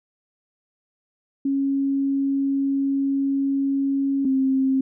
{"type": "tone pair in turn", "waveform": "sine", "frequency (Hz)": [274.9, 266], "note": ["C#4", "C4"], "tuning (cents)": [-14, 29], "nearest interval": "minor second", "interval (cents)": 57, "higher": "first", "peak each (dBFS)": [-19, -17], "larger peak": "second", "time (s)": [[1.45, 4.25], [4.25, 4.81]], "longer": "first", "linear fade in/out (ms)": 5, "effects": []}